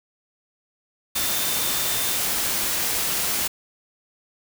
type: tone in noise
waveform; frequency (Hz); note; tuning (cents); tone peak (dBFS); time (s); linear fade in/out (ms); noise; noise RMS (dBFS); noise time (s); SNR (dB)
sine; 3591; A7; +35; -33; 1.15-2.17; 10; white; -24; 1.15-3.48; -12
effects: none